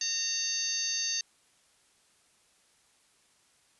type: harmonic tone with a mistuned harmonic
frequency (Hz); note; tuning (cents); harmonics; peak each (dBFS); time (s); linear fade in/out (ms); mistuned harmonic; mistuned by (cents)
916; A#5; -31; 2 / 3 / 4 / 5 / 6 / 7; -43 / -41 / -41 / -33 / -41 / -32; 0.01-1.21; 2; 7; -47
effects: white hiss -66 dBFS RMS until 3.79 s + resampled to 24000 Hz